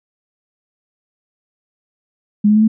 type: tone with pitch steps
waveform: sine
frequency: 207.7 / 211.7 / 215.8 / 219.9 Hz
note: G#3 / G#3 / A3 / A3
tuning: 0 / +33 / -33 / -1 cents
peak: -8 dBFS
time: 2.44-2.68 s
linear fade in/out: 10 ms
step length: 60 ms
effects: none